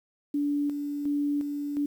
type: tone with tremolo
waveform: sine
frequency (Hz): 289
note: D4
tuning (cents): -28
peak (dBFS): -24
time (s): 0.34-1.86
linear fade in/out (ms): 5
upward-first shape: square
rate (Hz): 1.4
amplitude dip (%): 45
effects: 9-bit